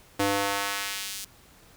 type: tone with high-pass filter sweep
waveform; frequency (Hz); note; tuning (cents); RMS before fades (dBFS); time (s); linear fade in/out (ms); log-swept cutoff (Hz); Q
square; 100; G2; +35; -29; 0.19-1.25; 10; 290 to 5600; 0.76
effects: pink hiss -55 dBFS RMS until 1.76 s

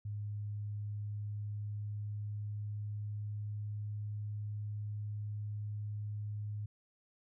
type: tone with pitch glide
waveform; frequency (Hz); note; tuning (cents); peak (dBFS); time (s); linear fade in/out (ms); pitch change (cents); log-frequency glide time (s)
sine; 103.83 to 104.67; G#2 to G#2; 0 to +14; -37; 0.05-6.66; 5; +14; 0.55-4.05
effects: none

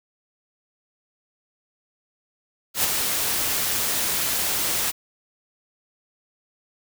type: noise with ADSR envelope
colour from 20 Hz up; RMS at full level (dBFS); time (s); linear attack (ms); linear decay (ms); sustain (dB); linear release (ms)
white; -19; 2.74-4.92; 100; 14; -5; 23
effects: none

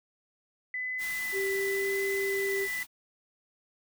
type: tone with vibrato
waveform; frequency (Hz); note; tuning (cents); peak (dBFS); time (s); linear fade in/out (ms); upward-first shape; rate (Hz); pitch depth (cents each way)
sine; 2002; B6; +23; -31; 0.74-2.83; 2; sine; 0.92; 12
type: band-stop noise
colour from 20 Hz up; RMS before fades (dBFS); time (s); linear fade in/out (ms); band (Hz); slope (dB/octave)
white; -41; 0.98-2.87; 50; 360 to 680; 96
type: tone with pitch glide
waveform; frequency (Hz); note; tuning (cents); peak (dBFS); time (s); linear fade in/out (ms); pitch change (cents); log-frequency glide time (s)
sine; 389.7 to 392.4; G4 to G4; -10 to +2; -29; 1.32-2.68; 50; +12; 1.54-1.64
effects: none

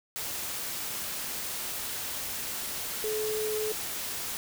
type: tone in noise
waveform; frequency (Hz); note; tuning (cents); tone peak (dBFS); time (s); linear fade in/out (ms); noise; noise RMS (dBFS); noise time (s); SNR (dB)
sine; 430.1; A4; -39; -29; 3.04-3.72; 0; white; -35; 0.16-4.37; +3
effects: none

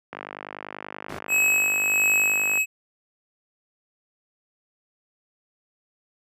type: click train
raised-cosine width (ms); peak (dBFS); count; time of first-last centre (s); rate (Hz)
0.5; -18; 124; 0.13-2.575; 50.3
type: noise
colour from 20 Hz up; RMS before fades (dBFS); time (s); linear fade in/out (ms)
brown; -28; 1.09-1.19; 5
type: tone with tremolo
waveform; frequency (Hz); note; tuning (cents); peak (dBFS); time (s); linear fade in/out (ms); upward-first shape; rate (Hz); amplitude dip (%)
square; 2565; E7; -48; -18; 1.28-2.66; 50; sine; 1.5; 35
effects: high-pass 200 Hz 12 dB/octave + resampled to 32000 Hz

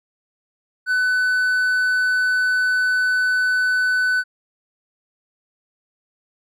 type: tone with hard clipping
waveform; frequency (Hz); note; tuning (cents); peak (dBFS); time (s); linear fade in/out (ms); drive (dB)
triangle; 1500; F#6; +23; -17; 0.86-4.24; 50; 6
effects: none

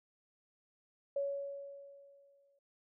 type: tone with exponential decay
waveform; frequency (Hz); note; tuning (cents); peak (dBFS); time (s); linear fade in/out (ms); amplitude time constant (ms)
sine; 560; C#5; +18; -31; 1.16-2.59; 5; 310
effects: none

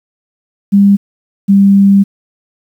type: tone pair in turn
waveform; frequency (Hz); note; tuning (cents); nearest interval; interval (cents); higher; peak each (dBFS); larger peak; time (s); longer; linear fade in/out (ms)
sine; 200 / 197.82; G3 / G3; +35 / +16; unison; 19; first; -3; neither; 0.72-0.97 / 1.48-2.04; second; 20
effects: 7-bit

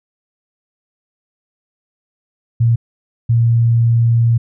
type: tone pair in turn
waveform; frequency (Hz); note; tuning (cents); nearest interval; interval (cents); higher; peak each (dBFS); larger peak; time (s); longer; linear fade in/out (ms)
sine; 116.54 / 116.54; A#2 / A#2; 0 / 0; unison; 0; neither; -9; neither; 2.6-2.76 / 3.29-4.38; second; 10
effects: none

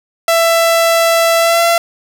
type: tone with pitch glide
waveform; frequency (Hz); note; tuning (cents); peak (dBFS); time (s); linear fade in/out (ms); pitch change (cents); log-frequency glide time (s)
sawtooth; 666 to 678; E5 to E5; +18 to +49; -5; 0.28-1.78; 2; +31; 1.38-1.64
effects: none

